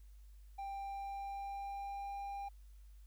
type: tone with pitch glide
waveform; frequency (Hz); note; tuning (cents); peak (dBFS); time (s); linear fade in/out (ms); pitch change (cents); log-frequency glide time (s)
triangle; 790 to 799.2; G5 to G5; +13 to +33; -39; 0.58-2.49; 10; +20; 0.7-2.17
effects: added 50 Hz sine -54 dBFS peak until 3.06 s + white hiss -75 dBFS RMS until 3.06 s